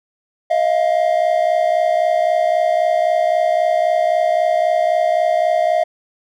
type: tone pair together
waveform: triangle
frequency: 633.2 / 697 Hz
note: D#5 / F5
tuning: +30 / -4 cents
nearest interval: major second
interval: 166 cents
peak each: -14 dBFS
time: 0.5-5.84 s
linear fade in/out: 10 ms
effects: none